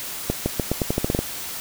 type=accelerating click train; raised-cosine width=2 ms; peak=-7 dBFS; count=11; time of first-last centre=0.3-1.19 s; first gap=160 ms; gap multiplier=0.86; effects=white hiss -32 dBFS RMS until 1.6 s